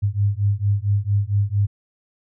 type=beating tone pair; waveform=sine; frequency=99.4 / 103.8 Hz; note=G2 / G#2; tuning=+25 / 0 cents; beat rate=4.4 Hz; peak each=-20 dBFS; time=0.02-1.67 s; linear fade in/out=20 ms; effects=none